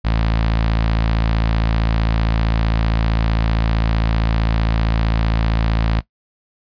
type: tone with notch filter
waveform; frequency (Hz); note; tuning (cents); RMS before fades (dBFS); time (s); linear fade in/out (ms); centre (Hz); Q
sawtooth; 55.4; A1; +13; -17; 0.04-6.01; 20; 390; 1.5
effects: noise-tail reverb RT60 0.1 s tail -18 dB re dry + resampled to 11025 Hz